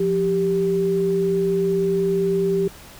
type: tone pair together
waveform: sine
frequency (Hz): 174.61 / 392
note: F3 / G4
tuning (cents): 0 / 0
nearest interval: octave + major second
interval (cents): 1400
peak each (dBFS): -24 / -18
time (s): 0-2.68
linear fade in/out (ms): 5
effects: pink hiss -43 dBFS RMS until 2.99 s